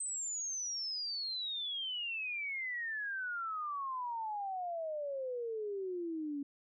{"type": "exponential sweep", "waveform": "sine", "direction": "down", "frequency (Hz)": [8290, 278], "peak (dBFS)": -36, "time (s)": [0, 6.43], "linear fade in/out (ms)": 5, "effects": []}